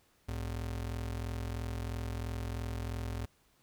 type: ring-modulated tone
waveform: square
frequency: 82.41 Hz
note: E2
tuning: in tune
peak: -33 dBFS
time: 0.28-3.26 s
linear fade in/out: 10 ms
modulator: 21.5 Hz
effects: pink hiss -69 dBFS RMS until 3.62 s